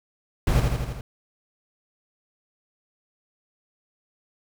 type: noise with echo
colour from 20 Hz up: brown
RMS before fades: -20 dBFS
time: 0.47-0.6 s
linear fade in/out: 2 ms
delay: 82 ms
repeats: 5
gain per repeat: -3 dB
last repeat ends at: 1.01 s
effects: none